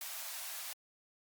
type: high-pass noise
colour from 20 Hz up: white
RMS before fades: -43 dBFS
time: 0.01-0.73 s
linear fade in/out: 2 ms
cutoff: 580 Hz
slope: 96 dB/octave
effects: Opus 48 kbps